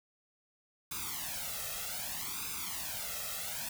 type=noise with flanger; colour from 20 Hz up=white; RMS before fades=-39 dBFS; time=0.91-3.69 s; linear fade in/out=5 ms; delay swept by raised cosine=0.8 to 1.56 ms; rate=0.64 Hz; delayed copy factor=+1; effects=none